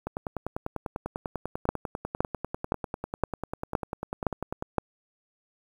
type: two click trains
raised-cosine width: 1 ms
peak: -17 / -9 dBFS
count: 47 / 7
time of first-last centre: 0.07-4.624 / 1.69-4.783 s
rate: 10.1 / 1.94 Hz
effects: 8-bit